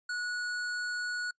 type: tone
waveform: square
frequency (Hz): 1463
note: F#6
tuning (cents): -20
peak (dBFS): -33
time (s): 0.09-1.31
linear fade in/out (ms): 5
effects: noise-tail reverb RT60 0.1 s tail -26 dB re dry + resampled to 16000 Hz